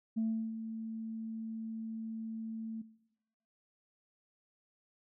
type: tone with ADSR envelope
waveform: sine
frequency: 223.2 Hz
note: A3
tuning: 25 cents sharp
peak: -28 dBFS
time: 0.16-2.82 s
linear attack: 19 ms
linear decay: 340 ms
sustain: -10 dB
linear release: 9 ms
effects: noise-tail reverb RT60 1.0 s tail -20 dB re dry + tanh soft clip ceiling -26 dBFS